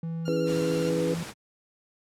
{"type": "tone with pitch glide", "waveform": "triangle", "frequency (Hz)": [164.81, 167.98], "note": ["E3", "E3"], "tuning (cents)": [0, 33], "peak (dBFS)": -27, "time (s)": [0.03, 1.23], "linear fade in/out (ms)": 2, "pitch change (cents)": 33, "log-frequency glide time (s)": [0.72, 0.98]}
{"type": "tone with vibrato", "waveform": "15% pulse", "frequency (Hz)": 1386, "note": "F6", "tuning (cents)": -14, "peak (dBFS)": -34, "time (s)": [0.25, 0.9], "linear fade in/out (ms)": 10, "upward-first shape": "square", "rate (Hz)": 13, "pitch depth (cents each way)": 27}
{"type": "chord", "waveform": "sine", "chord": "C# minor seventh", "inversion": "none", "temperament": "equal", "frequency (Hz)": [277.2, 329.6, 415.3, 493.9], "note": ["C#4", "E4", "G#4", "B4"], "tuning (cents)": [0, 0, 0, 0], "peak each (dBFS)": [-32, -31, -32, -27], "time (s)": [0.28, 1.14], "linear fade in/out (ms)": 0}
{"type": "noise", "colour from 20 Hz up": "pink", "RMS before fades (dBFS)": -38, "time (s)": [0.45, 1.34], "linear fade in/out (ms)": 50}
{"effects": ["high-pass 100 Hz 12 dB/octave", "low-pass 10000 Hz 12 dB/octave"]}